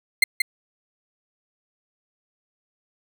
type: tone with echo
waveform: 35% pulse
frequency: 2093 Hz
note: C7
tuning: in tune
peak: -10 dBFS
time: 0.22-0.24 s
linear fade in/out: 5 ms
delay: 180 ms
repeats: 1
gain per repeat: -5 dB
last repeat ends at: 0.42 s
effects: none